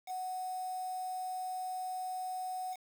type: tone with quantisation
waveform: sine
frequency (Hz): 740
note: F#5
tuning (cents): 0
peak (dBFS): -36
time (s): 0.06-2.77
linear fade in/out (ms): 50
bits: 8
effects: none